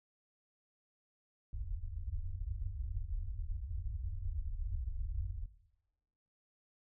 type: low-pass noise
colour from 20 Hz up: pink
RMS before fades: -39 dBFS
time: 1.53-5.46 s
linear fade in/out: 5 ms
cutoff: 100 Hz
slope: 96 dB/octave
effects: noise-tail reverb RT60 1.0 s tail -17 dB re dry